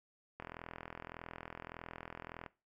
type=click train; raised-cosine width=0.5 ms; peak=-29 dBFS; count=87; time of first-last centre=0.4-2.462 s; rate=41.7 Hz; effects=noise-tail reverb RT60 0.3 s tail -20 dB re dry